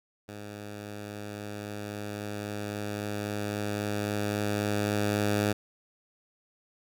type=tone with level ramp; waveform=10% pulse; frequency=103.7 Hz; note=G#2; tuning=2 cents flat; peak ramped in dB=-32 to -16 dBFS; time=0.28-5.53 s; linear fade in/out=10 ms; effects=none